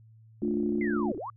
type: click train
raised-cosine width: 2 ms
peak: -32 dBFS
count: 26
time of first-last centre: 0.42-1.178 s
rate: 33 Hz
type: chord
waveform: sine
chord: D minor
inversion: second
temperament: just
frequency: 220.2 / 293.7 / 352.4 Hz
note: A3 / D4 / F4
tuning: +2 / 0 / +16 cents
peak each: -29 / -31 / -30 dBFS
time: 0.42-1.12 s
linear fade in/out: 5 ms
type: linear two-way sweep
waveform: sine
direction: down then up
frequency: 2124 to 277.2 to 1211 Hz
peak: -34 dBFS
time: 0.81-1.3 s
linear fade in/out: 2 ms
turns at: 1.17 s
effects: added 111 Hz sine -52 dBFS peak until 1.36 s